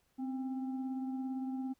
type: tone with frequency modulation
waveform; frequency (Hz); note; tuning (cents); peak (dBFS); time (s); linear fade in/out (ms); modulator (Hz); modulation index
sine; 260.2; C4; -9; -35; 0.18-1.74; 20; 538; 0.39
effects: pink hiss -75 dBFS RMS until 1.79 s